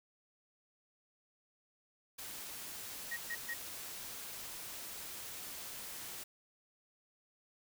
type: noise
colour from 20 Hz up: white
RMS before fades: -46 dBFS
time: 2.18-6.24 s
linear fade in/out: 10 ms
type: tone bursts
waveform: sine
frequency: 1885 Hz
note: A#6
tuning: 19 cents sharp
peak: -37 dBFS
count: 3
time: 3.11-3.541 s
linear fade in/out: 10 ms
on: 57 ms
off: 130 ms
effects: none